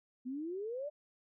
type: exponential sweep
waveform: sine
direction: up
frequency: 244.1 to 611 Hz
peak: -37 dBFS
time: 0.25-0.9 s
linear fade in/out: 20 ms
effects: none